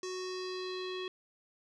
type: tone with low-pass filter sweep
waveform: square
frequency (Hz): 369.5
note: F#4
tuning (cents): -2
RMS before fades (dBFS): -39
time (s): 0.03-1.08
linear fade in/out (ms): 2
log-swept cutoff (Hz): 6100 to 3400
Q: 4.3
effects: none